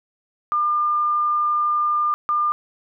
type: tone bursts at uneven times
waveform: sine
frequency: 1202 Hz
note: D6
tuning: 40 cents sharp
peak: -17 dBFS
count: 2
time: 0.52-2.14 / 2.29-2.52 s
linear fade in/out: 0 ms
effects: none